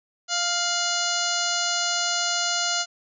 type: harmonic tone with a mistuned harmonic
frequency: 698.5 Hz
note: F5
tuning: in tune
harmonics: 1 / 2 / 3 / 4 / 5 / 6 / 7 / 8 / 9 / 10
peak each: -31 / -29 / -37 / -31 / -35 / -29 / -32 / -36 / -32 / -31 dBFS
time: 0.28-2.86 s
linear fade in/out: 50 ms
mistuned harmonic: 4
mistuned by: +66 cents
effects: none